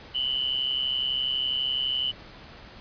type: tone with amplitude modulation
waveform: sine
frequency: 2983 Hz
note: F#7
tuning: 13 cents sharp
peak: -21 dBFS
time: 0.14-2.12 s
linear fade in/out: 20 ms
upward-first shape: sine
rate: 132 Hz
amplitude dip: 75%
effects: pink hiss -46 dBFS RMS until 2.8 s + resampled to 11025 Hz